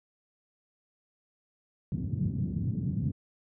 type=band-pass noise; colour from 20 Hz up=pink; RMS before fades=-31 dBFS; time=1.92-3.12 s; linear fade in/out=2 ms; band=100 to 210 Hz; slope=24 dB/octave; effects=none